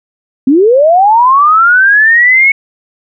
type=linear sweep; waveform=sine; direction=up; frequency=248.9 to 2217 Hz; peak=-3 dBFS; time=0.47-2.52 s; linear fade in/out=5 ms; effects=none